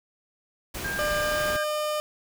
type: noise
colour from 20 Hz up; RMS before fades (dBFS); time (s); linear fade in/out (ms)
pink; -34; 0.74-1.57; 10
type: tone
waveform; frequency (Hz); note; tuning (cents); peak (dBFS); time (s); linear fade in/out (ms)
sine; 1600; G6; +35; -29; 0.84-1.64; 10
type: tone with pitch glide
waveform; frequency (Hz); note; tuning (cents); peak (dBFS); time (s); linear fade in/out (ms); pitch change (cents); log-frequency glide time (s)
30% pulse; 600 to 604.9; D5 to D#5; +37 to -49; -23; 0.99-2; 0; +14; 1.2-1.42
effects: none